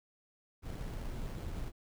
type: noise with sample-and-hold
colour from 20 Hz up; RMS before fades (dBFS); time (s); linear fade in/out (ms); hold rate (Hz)
brown; -40; 0.62-1.72; 50; 3675
effects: none